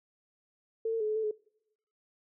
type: tone with pitch steps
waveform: sine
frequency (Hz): 448.5 / 452.8 / 427.2 / 429.9 / 440 / 425.7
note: A4 / A4 / G#4 / A4 / A4 / G#4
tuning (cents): +33 / +50 / +49 / -40 / 0 / +43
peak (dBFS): -28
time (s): 0.85-1.312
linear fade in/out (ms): 5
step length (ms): 77
effects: noise-tail reverb RT60 0.8 s tail -24 dB re dry